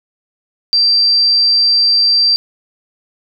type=tone; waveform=sine; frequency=4699 Hz; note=D8; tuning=in tune; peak=-8 dBFS; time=0.73-2.36 s; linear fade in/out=0 ms; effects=none